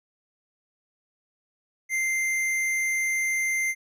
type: tone with hard clipping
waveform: sine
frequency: 2089 Hz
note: C7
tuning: 3 cents flat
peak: -25 dBFS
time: 1.89-3.75 s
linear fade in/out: 50 ms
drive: 12 dB
effects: none